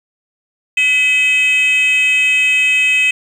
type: tone with frequency modulation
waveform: sine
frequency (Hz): 2555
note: D#7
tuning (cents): +45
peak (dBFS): -7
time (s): 0.77-3.11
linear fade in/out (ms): 5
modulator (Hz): 544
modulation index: 0.52
effects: tanh soft clip ceiling -9 dBFS + 7-bit